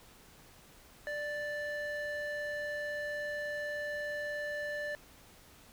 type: ring-modulated tone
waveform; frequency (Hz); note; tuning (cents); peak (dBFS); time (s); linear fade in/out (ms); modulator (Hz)
triangle; 1174.7; D6; 0; -30; 1.07-4.95; 0; 584
effects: pink hiss -58 dBFS RMS until 5.72 s